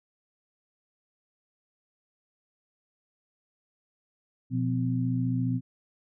sine tone cluster, 122.2 / 176.8 / 256.4 Hz, B2 / F3 / C4, -18 / +22 / -35 cents, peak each -27 / -33 / -29 dBFS, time 4.5-5.61 s, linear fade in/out 50 ms, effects none

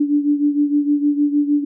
sine beating tone pair, 290 / 296.5 Hz, D4 / D4, -22 / +17 cents, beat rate 6.5 Hz, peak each -15 / -20 dBFS, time 0-1.65 s, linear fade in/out 10 ms, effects none

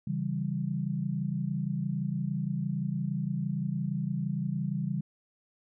sine chord, C# diminished, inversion none, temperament equal, 138.59 / 164.81 / 196 Hz, C#3 / E3 / G3, 0 / 0 / 0 cents, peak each -33 dBFS, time 0.07-5.01 s, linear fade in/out 5 ms, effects none

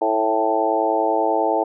harmonic tone with a mistuned harmonic, 110 Hz, A2, in tune, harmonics 3 / 4 / 5 / 6 / 7 / 8, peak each -25 / -24 / -25 / -23 / -23 / -23 dBFS, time 0.01-1.64 s, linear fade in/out 10 ms, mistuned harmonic 7, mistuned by +25 cents, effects none

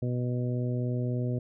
harmonic tone, 123.47 Hz, B2, in tune, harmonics 1 / 2 / 3 / 4 / 5, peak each -28 / -34 / -38 / -40 / -42 dBFS, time 0.02-1.39 s, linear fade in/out 5 ms, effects none

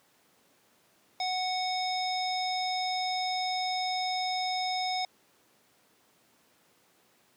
square tone with low-pass filter, 740 Hz, F#5, in tune, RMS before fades -31 dBFS, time 1.2-5.05 s, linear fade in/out 2 ms, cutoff 4800 Hz, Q 6.4, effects pink hiss -65 dBFS RMS until 7.36 s + high-pass 200 Hz 12 dB/octave

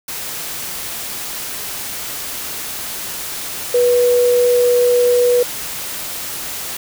sine tone in noise, 488.2 Hz, B4, 20 cents flat, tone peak -10 dBFS, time 3.74-5.43 s, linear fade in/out 5 ms, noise white, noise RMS -26 dBFS, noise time 0.08-6.77 s, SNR +13 dB, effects none

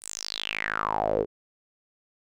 sawtooth tone with band-pass filter sweep, 53 Hz, G#1, 36 cents sharp, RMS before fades -29 dBFS, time 0.01-1.26 s, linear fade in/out 50 ms, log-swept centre 9400 to 400 Hz, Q 6.8, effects none

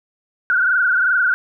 sine tone with frequency modulation, 1471 Hz, F#6, 11 cents flat, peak -13 dBFS, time 0.5-1.34 s, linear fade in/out 0 ms, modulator 22.7 Hz, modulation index 3.2, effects none

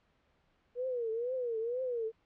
sine tone with vibrato, 479.3 Hz, A#4, 48 cents sharp, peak -32 dBFS, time 0.75-2.12 s, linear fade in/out 50 ms, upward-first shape triangle, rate 2.1 Hz, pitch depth 160 cents each way, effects pink hiss -72 dBFS RMS until 2.25 s + low-pass 3000 Hz 12 dB/octave

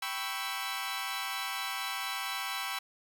15% pulse chord, C# half-diminished seventh, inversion second, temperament equal, 784 / 987.8 / 1108.7 / 1318.5 Hz, G5 / B5 / C#6 / E6, 0 / 0 / 0 / 0 cents, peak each -33 dBFS, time 0.02-2.79 s, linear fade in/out 5 ms, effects none

